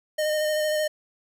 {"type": "tone with vibrato", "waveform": "square", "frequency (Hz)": 612, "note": "D#5", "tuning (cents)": -29, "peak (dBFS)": -23, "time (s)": [0.18, 0.88], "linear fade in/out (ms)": 10, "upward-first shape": "square", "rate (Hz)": 13, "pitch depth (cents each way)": 14, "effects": []}